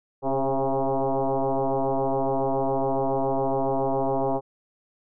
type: tone with frequency modulation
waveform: sine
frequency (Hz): 138.59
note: C#3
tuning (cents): 0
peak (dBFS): -21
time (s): 0.22-4.41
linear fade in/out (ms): 50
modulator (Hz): 135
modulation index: 5.8
effects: none